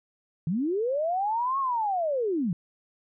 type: linear two-way sweep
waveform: sine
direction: up then down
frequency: 146.83 to 1108.7 to 155.2 Hz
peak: -24 dBFS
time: 0.47-2.53 s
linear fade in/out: 2 ms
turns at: 1.59 s
effects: none